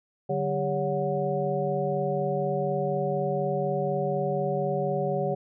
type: tone cluster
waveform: sine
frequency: 146 / 190.1 / 400.6 / 562 / 733 Hz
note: D3 / F#3 / G4 / C#5 / F#5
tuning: -10 / +47 / +38 / +24 / -16 cents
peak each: -31 / -34 / -30 / -29 / -32 dBFS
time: 0.29-5.35 s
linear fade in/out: 10 ms
effects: none